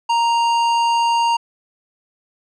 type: tone with tanh clipping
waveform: triangle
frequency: 932.3 Hz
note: A#5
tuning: in tune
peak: -16 dBFS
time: 0.09-1.37 s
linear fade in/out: 10 ms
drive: 18 dB
effects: resampled to 22050 Hz